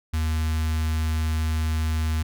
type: tone with notch filter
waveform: square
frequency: 78.8 Hz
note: D#2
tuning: 23 cents sharp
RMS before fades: -24 dBFS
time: 0.13-2.23 s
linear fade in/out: 10 ms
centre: 490 Hz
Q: 0.53
effects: none